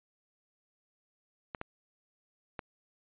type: clicks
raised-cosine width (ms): 0.5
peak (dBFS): -22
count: 3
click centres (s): 1.548 / 1.614 / 2.592
effects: resampled to 8000 Hz